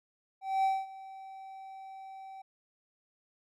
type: tone with ADSR envelope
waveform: triangle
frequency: 771 Hz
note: G5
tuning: 29 cents flat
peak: -22 dBFS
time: 0.41-2.42 s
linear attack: 230 ms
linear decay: 220 ms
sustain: -20 dB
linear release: 7 ms
effects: none